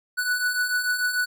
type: beating tone pair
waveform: square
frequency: 1477 / 1483.8 Hz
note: F#6 / F#6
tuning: -3 / +4 cents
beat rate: 6.8 Hz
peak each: -30 / -24 dBFS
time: 0.17-1.26 s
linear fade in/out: 20 ms
effects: none